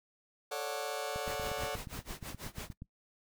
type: chord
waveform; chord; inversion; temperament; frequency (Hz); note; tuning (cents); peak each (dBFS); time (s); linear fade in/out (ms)
sawtooth; D major seventh; second; just; 440.5 / 550.6 / 587.3 / 734.2; A4 / C#5 / D5 / F#5; +2 / -12 / 0 / -14; -37; 0.51-1.76; 10
type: click train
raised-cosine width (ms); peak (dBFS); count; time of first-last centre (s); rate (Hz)
5; -31; 15; 1.16-2.821; 8.43
type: noise with tremolo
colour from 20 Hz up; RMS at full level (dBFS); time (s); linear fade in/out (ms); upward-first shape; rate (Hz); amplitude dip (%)
pink; -42; 1.26-2.73; 10; sine; 6.1; 95
effects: noise-tail reverb RT60 0.1 s tail -20 dB re dry

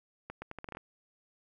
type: accelerating click train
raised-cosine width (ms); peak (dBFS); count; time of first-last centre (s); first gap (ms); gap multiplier
0.5; -26; 9; 0.3-0.771; 120; 0.78
effects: 11-bit

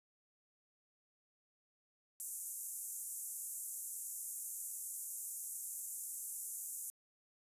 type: band-pass noise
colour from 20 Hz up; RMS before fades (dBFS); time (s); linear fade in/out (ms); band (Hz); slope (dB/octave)
white; -45; 2.2-6.9; 0; 6900 to 13000; 48
effects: resampled to 32000 Hz

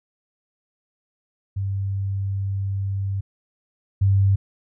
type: tone pair in turn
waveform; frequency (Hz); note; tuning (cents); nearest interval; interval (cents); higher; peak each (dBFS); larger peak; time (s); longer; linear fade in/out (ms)
sine; 98 / 98; G2 / G2; 0 / 0; unison; 0; neither; -22 / -14; second; 1.56-3.21 / 4.01-4.36; first; 10
effects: none

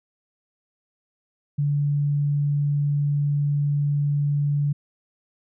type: tone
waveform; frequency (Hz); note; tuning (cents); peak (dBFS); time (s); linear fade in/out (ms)
sine; 144.6; D3; -27; -19; 1.58-4.73; 10
effects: none

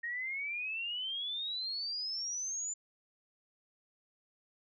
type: exponential sweep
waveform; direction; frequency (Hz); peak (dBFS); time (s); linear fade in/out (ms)
sine; up; 1852 to 7130; -35; 0.03-2.74; 10
effects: none

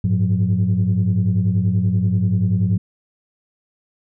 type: tone cluster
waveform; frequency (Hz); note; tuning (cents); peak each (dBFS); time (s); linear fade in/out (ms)
sine; 99.2 / 109.6 / 181; G2 / A2 / F#3; +21 / -6 / -38; -18; 0.04-2.78; 5
effects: tanh soft clip ceiling -9 dBFS

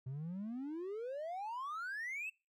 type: exponential sweep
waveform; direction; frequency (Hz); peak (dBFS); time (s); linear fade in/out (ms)
triangle; up; 125.4 to 2700; -37; 0.06-2.3; 10
effects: noise-tail reverb RT60 0.3 s tail -26 dB re dry + tanh soft clip ceiling -34 dBFS

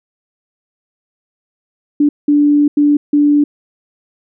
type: tone bursts at uneven times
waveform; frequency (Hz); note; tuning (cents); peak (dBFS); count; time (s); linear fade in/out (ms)
sine; 292.2; D4; -9; -7; 4; 2-2.09 / 2.28-2.68 / 2.77-2.97 / 3.13-3.44; 5
effects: none

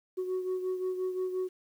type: beating tone pair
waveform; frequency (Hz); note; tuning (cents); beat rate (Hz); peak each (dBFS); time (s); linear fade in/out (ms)
sine; 369.4 / 375.1; F#4 / F#4; -3 / +24; 5.7; -29 / -36; 0.17-1.49; 20
effects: tanh soft clip ceiling -27 dBFS + 10-bit

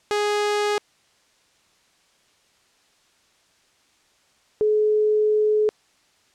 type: tone pair in turn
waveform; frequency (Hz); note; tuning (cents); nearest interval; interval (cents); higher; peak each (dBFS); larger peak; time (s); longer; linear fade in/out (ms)
sawtooth / sine; 415.3 / 426.2; G#4 / G#4; 0 / +45; unison; 45; second; -16; neither; 0.11-0.78 / 4.61-5.69; second; 0
effects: white hiss -61 dBFS RMS until 6.34 s + low-pass 7000 Hz 12 dB/octave

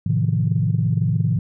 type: chord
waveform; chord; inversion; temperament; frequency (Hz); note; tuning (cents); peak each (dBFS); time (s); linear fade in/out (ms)
sine; F dominant seventh; first; just; 109.13 / 130.96 / 157.15 / 174.61; A2 / C3 / Eb3 / F3; -14 / +2 / +18 / 0; -20 / -22 / -21 / -25; 0.06-1.39; 5
effects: tanh soft clip ceiling -7 dBFS

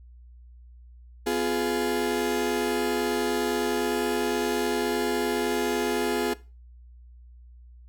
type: chord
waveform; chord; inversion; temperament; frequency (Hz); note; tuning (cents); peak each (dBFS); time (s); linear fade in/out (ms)
35% pulse; F diminished; second; just; 251.4 / 349.2 / 419.1; Cb4 / F4 / Ab4; +31 / 0 / +16; -29 / -27 / -25; 1.26-6.34; 10
effects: noise-tail reverb RT60 0.3 s tail -18 dB re dry + added 60 Hz sine -46 dBFS peak until 7.88 s

